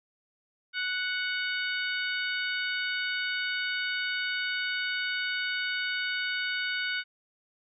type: harmonic tone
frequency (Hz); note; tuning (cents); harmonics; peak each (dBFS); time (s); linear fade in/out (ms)
740; F#5; 0; 2 / 3 / 4 / 5 / 6; -31 / -35 / -37 / -39 / -41; 0.73-7.04; 50
effects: none